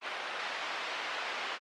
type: band-pass noise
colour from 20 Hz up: white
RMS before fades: -37 dBFS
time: 0.01-1.59 s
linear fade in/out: 50 ms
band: 570 to 2600 Hz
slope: 12 dB/octave
effects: low-pass 5000 Hz 12 dB/octave + Opus 32 kbps